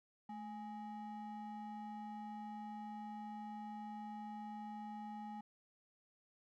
triangle ring-modulated tone, 523.3 Hz, C5, in tune, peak -40 dBFS, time 0.29-5.41 s, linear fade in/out 5 ms, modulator 307 Hz, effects none

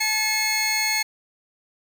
20% pulse tone pair together, 862.4 / 2173 Hz, A5 / C#7, -35 / -35 cents, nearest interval octave + major third, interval 1600 cents, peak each -23 / -16 dBFS, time 0-1.03 s, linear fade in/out 10 ms, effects none

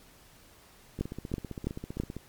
two click trains, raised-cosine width 3 ms, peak -24 / -16 dBFS, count 19 / 4, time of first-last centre 0.99-2.166 / 1.01-2 s, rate 15.3 / 3.03 Hz, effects pink hiss -57 dBFS RMS until 2.28 s + MP3 96 kbps

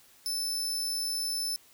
sawtooth tone, 5274 Hz, E8, in tune, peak -27 dBFS, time 0.26-1.56 s, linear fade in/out 0 ms, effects white hiss -59 dBFS RMS until 1.73 s

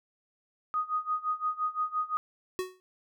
sine tone with tremolo, 1244.5 Hz, D#6, in tune, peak -25 dBFS, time 0.74-2.17 s, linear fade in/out 0 ms, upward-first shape sine, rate 5.8 Hz, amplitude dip 90%
square tone with exponential decay, 370 Hz, F#4, in tune, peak -27 dBFS, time 2.59-2.8 s, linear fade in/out 0 ms, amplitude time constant 45 ms
effects none

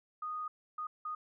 sine tone bursts at uneven times, 1238 Hz, D#6, 9 cents flat, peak -36 dBFS, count 3, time 0.22-0.48 / 0.78-0.87 / 1.05-1.15 s, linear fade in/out 5 ms, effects none

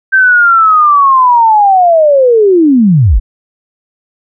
sine linear sweep, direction down, 1568 to 34.65 Hz, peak -3 dBFS, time 0.12-3.2 s, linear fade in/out 20 ms, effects none

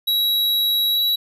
square tone with pitch glide, 3876 to 3903 Hz, B7 to B7, -33 to -21 cents, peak -17 dBFS, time 0.07-1.16 s, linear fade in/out 10 ms, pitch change +12 cents, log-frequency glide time 0.91-1.01 s, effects none

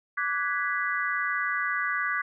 sine chord, G# half-diminished seventh, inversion second, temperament equal with one note detuned, 1163.2 / 1480 / 1661.2 / 1975.5 Hz, D6 / F#6 / G#6 / B6, -17 / 0 / 0 / 0 cents, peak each -31 dBFS, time 0.17-2.22 s, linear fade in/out 10 ms, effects none

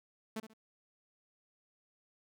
sawtooth tone with echo, 220 Hz, A3, in tune, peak -33 dBFS, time 0.36-0.4 s, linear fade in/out 5 ms, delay 68 ms, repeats 2, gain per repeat -11 dB, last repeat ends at 0.536 s, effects none

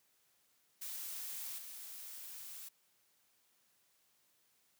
blue noise with level steps, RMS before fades -44 / -49 dBFS, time 0.81-2.69 s, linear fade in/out 10 ms, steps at 1.58 s, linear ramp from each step 5 ms, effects white hiss -74 dBFS RMS until 4.79 s + high-pass 80 Hz 12 dB/octave

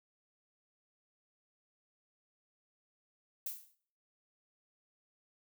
violet noise with exponential decay, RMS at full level -36 dBFS, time 3.46-3.75 s, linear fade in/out 5 ms, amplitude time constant 62 ms, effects noise-tail reverb RT60 0.5 s tail -17 dB re dry

